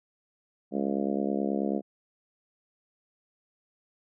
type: harmonic tone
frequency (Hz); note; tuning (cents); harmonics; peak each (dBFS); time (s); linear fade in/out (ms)
69.3; C#2; 0; 3 / 4 / 5 / 6 / 7 / 8 / 9 / 10; -30 / -32 / -34 / -36 / -37 / -38 / -39 / -40; 0.71-1.82; 50
effects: none